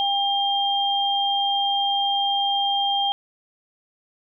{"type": "tone pair together", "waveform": "sine", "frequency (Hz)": [799, 3196], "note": ["G5", "G7"], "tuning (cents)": [33, 33], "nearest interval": "2 octaves", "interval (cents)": 2400, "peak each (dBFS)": -22, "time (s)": [0, 3.12], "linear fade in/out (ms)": 0, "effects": []}